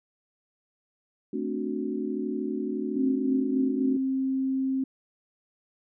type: chord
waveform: sine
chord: D dominant seventh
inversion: second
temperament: equal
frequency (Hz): 220 / 261.6 / 293.7 / 370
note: A3 / C4 / D4 / F#4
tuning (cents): 0 / 0 / 0 / 0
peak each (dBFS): -33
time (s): 1.33-3.97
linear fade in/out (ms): 5
type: tone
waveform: sine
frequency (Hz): 265.3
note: C4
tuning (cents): +24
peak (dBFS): -24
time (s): 2.96-4.84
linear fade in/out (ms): 5
effects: none